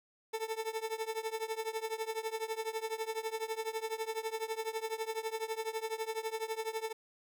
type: tone with tremolo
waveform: 30% pulse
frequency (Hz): 444.1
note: A4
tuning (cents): +16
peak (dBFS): -29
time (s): 0.33-6.93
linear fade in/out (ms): 10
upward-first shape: triangle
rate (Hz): 12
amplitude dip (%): 95
effects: none